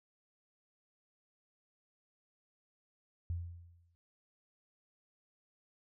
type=tone with exponential decay; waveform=sine; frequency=86 Hz; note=F2; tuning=26 cents flat; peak=-32 dBFS; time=3.3-3.95 s; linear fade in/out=0 ms; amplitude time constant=140 ms; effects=none